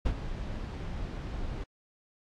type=noise with ADSR envelope; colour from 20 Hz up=brown; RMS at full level=-26 dBFS; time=0.05-1.64 s; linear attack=11 ms; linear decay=65 ms; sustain=-10 dB; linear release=7 ms; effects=low-pass 5000 Hz 12 dB/octave + AAC 64 kbps